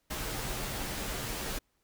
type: noise with comb filter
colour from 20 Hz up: pink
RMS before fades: -36 dBFS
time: 0.1-1.59 s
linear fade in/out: 10 ms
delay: 12 ms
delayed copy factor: -0.6
effects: pink hiss -75 dBFS RMS until 1.83 s